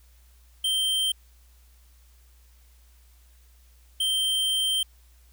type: tone bursts at uneven times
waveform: square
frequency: 3136 Hz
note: G7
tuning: in tune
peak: -23 dBFS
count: 2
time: 0.64-1.12 / 4-4.83 s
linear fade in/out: 5 ms
effects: added 60 Hz sine -53 dBFS peak until 5.32 s + white hiss -63 dBFS RMS until 5.32 s